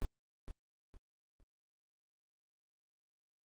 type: noise with echo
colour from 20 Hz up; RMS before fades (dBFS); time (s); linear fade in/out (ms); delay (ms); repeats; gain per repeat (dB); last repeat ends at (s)
brown; -33; 0.02-0.05; 0; 460; 3; -10; 1.43
effects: Opus 24 kbps